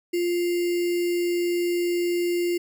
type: tone with sample-and-hold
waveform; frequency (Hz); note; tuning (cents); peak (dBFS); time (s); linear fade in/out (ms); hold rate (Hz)
sine; 349.2; F4; 0; -21; 0.13-2.58; 10; 2450
effects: none